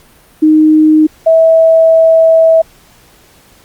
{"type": "tone pair in turn", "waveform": "sine", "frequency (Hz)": [310, 650.4], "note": ["D#4", "E5"], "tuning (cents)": [-6, -23], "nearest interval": "octave + minor second", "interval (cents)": 1283, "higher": "second", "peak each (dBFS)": -3, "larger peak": "neither", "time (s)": [[0.42, 1.07], [1.26, 2.62]], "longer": "second", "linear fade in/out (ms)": 10, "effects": ["pink hiss -44 dBFS RMS until 3.64 s", "Opus 48 kbps"]}